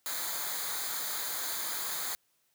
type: noise with comb filter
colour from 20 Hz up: white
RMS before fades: -35 dBFS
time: 0.06-2.15 s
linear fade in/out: 0 ms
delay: 0.36 ms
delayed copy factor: -0.75
effects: white hiss -73 dBFS RMS until 2.54 s + high-pass 60 Hz 12 dB/octave